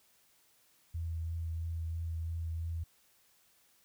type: tone with vibrato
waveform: sine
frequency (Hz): 82.41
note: E2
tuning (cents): 0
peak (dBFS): -34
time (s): 0.94-2.84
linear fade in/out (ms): 10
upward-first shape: triangle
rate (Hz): 3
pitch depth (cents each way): 21
effects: white hiss -68 dBFS RMS until 3.84 s